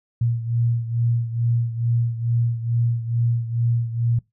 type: beating tone pair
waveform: sine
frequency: 117 / 119.3 Hz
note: A#2 / A#2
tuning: +7 / +41 cents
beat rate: 2.3 Hz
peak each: -20 / -25 dBFS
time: 0.21-4.19 s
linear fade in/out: 5 ms
effects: noise-tail reverb RT60 0.2 s tail -23 dB re dry